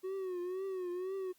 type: tone with vibrato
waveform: triangle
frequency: 370 Hz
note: F#4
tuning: in tune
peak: -34 dBFS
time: 0.03-1.33 s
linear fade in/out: 20 ms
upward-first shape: triangle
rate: 2 Hz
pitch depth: 97 cents each way
effects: white hiss -70 dBFS RMS until 1.38 s + Opus 48 kbps